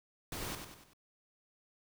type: noise with echo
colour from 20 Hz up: pink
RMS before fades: -41 dBFS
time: 0.32-0.55 s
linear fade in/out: 2 ms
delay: 96 ms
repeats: 4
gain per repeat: -6 dB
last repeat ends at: 0.934 s
effects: none